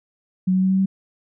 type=tone with pitch steps; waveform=sine; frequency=185.5 / 187.11 / 188.74 / 190.38 / 192.04 Hz; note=F#3 / F#3 / F#3 / F#3 / G3; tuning=+5 / +20 / +35 / +50 / -35 cents; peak=-15 dBFS; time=0.47-0.86 s; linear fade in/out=10 ms; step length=78 ms; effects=none